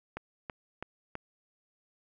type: click train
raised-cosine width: 0.5 ms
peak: -22 dBFS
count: 4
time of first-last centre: 0.17-1.154 s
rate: 3.05 Hz
effects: none